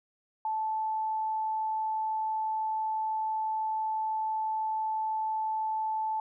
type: tone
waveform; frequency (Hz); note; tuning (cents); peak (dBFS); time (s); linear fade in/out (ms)
sine; 874; A5; -12; -28; 0.45-6.2; 2
effects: none